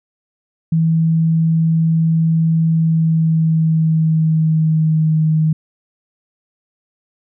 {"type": "tone with pitch glide", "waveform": "sine", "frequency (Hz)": [162.5, 157.06], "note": ["E3", "D#3"], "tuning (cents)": [-24, 17], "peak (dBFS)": -11, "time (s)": [0.72, 5.53], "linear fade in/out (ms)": 5, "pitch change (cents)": -59, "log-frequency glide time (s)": [2.69, 5.19], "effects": []}